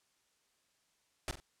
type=noise with echo; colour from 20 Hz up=pink; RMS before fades=-36 dBFS; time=1.28-1.31 s; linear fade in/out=0 ms; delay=45 ms; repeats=2; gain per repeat=-10 dB; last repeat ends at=1.4 s; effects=white hiss -75 dBFS RMS until 1.6 s + low-pass 9000 Hz 12 dB/octave